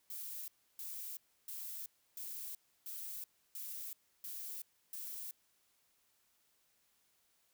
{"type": "noise bursts", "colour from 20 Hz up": "violet", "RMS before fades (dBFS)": -45, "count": 8, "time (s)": [0.1, 5.31], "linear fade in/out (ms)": 2, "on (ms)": 380, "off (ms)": 310, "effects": ["white hiss -75 dBFS RMS until 7.53 s"]}